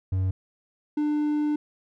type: tone pair in turn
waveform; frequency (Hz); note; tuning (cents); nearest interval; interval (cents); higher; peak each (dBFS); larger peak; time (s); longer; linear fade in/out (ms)
triangle; 94 / 298.4; F#2 / D4; +28 / +28; octave + minor sixth; 2000; second; -20 / -20; neither; 0.12-0.31 / 0.97-1.56; second; 5
effects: none